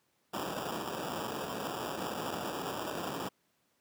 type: noise with sample-and-hold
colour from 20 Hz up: white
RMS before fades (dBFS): -37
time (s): 0.33-3.29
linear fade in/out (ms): 10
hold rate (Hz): 2100
effects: pink hiss -74 dBFS RMS until 3.8 s + high-pass 150 Hz 12 dB/octave